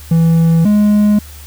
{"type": "tone pair in turn", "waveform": "triangle", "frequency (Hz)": [164.81, 208.5], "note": ["E3", "G#3"], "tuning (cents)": [0, 7], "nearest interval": "major third", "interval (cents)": 407, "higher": "second", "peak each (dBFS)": -5, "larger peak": "neither", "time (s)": [[0.11, 0.65], [0.65, 1.19]], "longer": "neither", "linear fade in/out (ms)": 5, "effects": ["added 74 Hz sine -32 dBFS peak until 1.46 s", "white hiss -38 dBFS RMS until 1.46 s"]}